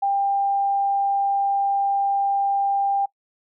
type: tone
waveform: sine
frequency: 795 Hz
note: G5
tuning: 24 cents sharp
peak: -18 dBFS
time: 0.02-3.06 s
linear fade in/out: 10 ms
effects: noise-tail reverb RT60 0.1 s tail -22 dB re dry